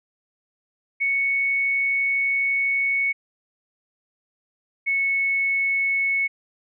sine tone pair in turn, 2217 / 2205 Hz, C#7 / C#7, 0 / -10 cents, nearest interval unison, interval 10 cents, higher first, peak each -19 dBFS, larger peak neither, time 1-3.13 / 4.86-6.28 s, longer first, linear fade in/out 20 ms, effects none

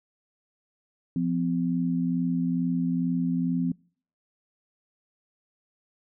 sine tone pair together, 173.32 / 255.6 Hz, F3 / C4, -13 / -40 cents, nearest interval perfect fifth, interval 673 cents, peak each -26 dBFS, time 1.16-3.72 s, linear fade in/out 2 ms, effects noise-tail reverb RT60 0.5 s tail -26 dB re dry

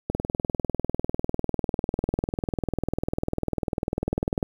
click train, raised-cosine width 2 ms, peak -11 dBFS, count 88, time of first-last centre 0.1-4.428 s, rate 20.1 Hz, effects 8-bit

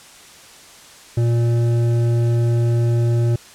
triangle tone with hard clipping, 117.8 Hz, A#2, 19 cents sharp, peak -16 dBFS, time 1.17-3.36 s, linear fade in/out 5 ms, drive 13 dB, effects white hiss -43 dBFS RMS until 3.54 s + low-pass 9000 Hz 12 dB/octave

